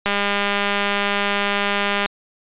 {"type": "click train", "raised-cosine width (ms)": 0.3, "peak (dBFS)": -4, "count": 405, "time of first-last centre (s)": [0.06, 2.06], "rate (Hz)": 202, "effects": ["resampled to 8000 Hz"]}